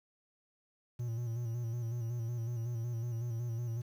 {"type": "tone with vibrato", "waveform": "triangle", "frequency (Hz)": 117.4, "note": "A#2", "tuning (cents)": 13, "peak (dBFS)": -32, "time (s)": [0.99, 3.82], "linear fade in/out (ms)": 10, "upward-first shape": "square", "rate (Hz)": 5.4, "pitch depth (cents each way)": 47, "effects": ["10-bit"]}